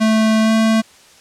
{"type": "tone with pitch glide", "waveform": "square", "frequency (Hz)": [219.4, 221.8], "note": ["A3", "A3"], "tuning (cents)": [-5, 14], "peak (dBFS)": -12, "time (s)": [0, 0.82], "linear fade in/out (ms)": 20, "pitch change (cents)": 19, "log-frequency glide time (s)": [0.42, 0.52], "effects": ["white hiss -46 dBFS RMS until 1.2 s", "low-pass 8000 Hz 12 dB/octave"]}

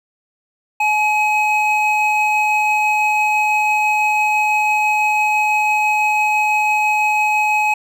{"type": "tone pair together", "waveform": "triangle", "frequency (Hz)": [849, 2541], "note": ["G#5", "D#7"], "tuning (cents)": [38, 36], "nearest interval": "octave + perfect fifth", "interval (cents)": 1898, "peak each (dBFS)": [-14, -15], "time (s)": [0.8, 7.74], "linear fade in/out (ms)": 5, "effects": []}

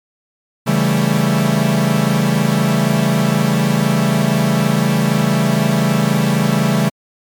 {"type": "chord", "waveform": "45% pulse", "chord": "A dominant seventh", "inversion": "first", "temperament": "equal", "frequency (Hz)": [138.59, 164.81, 196, 220], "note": ["C#3", "E3", "G3", "A3"], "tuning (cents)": [0, 0, 0, 0], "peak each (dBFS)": -18, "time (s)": [0.66, 6.9], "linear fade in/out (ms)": 20, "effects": ["MP3 96 kbps"]}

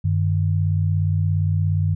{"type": "tone pair together", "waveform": "sine", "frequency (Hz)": [95.7, 152.88], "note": ["G2", "D#3"], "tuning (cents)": [-41, -30], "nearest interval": "minor sixth", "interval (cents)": 811, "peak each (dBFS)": [-18, -22], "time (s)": [0.04, 1.95], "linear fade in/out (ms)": 10, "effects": []}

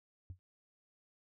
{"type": "tone with exponential decay", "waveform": "sine", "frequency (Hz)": 91.4, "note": "F#2", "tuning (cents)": -21, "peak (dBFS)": -38, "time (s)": [0.3, 0.39], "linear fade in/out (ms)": 0, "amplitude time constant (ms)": 19, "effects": ["noise-tail reverb RT60 0.1 s tail -21 dB re dry", "tanh soft clip ceiling -40 dBFS"]}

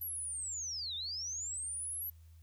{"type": "linear two-way sweep", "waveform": "sine", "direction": "down then up", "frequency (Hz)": [11920, 3520, 11920], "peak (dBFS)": -37, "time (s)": [0.01, 2.1], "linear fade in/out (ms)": 5, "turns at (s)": 0.95, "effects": ["added 81 Hz sine -54 dBFS peak until 2.42 s", "white hiss -73 dBFS RMS until 2.42 s"]}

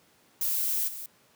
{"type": "noise with level steps", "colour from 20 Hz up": "violet", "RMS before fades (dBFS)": [-28, -39], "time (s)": [0.41, 1.06], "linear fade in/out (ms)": 2, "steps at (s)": 0.87, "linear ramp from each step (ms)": 20, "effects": ["pink hiss -62 dBFS RMS until 1.35 s", "high-pass 150 Hz 12 dB/octave"]}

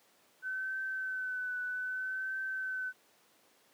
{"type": "tone with vibrato", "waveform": "sine", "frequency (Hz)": 1518, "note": "F#6", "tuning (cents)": 44, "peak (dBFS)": -34, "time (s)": [0.42, 2.93], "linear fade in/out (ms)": 50, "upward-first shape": "triangle", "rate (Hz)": 0.63, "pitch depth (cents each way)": 35, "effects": ["pink hiss -66 dBFS RMS until 3.73 s", "high-pass 300 Hz 12 dB/octave"]}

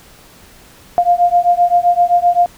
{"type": "beating tone pair", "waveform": "sine", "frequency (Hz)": [698.5, 706.2], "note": ["F5", "F5"], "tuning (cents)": [0, 19], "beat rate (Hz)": 7.7, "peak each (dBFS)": -12, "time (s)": [0.98, 2.46], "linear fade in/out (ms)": 0, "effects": ["pink hiss -43 dBFS RMS until 2.57 s"]}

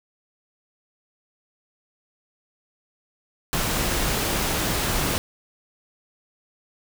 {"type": "noise", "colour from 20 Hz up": "pink", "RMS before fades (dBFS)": -24, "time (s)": [3.53, 5.18], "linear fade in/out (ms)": 0, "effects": []}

